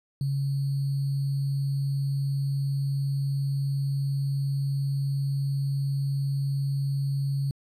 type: tone with sample-and-hold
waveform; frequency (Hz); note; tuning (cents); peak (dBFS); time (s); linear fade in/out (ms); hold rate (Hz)
sine; 138.59; C#3; 0; -24; 0.21-7.51; 2; 4410
effects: resampled to 32000 Hz